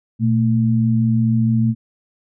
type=tone pair together; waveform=sine; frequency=118.8 / 223.4 Hz; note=A#2 / A3; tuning=+33 / +27 cents; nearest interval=major seventh; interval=1094 cents; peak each=-16 dBFS; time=0.19-1.75 s; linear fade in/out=50 ms; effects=none